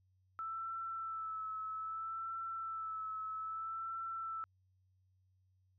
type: tone with vibrato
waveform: sine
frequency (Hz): 1318.5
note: E6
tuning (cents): 0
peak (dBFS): -39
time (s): 0.39-4.44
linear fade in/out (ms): 0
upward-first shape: sine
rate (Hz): 0.62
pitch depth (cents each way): 30
effects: added 93 Hz sine -70 dBFS peak until 5.78 s